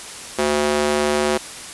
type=tone with high-pass filter; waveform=square; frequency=74 Hz; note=D2; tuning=14 cents sharp; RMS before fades=-19 dBFS; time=0.38-1.38 s; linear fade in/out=10 ms; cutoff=370 Hz; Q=1.3; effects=white hiss -34 dBFS RMS until 1.73 s + resampled to 24000 Hz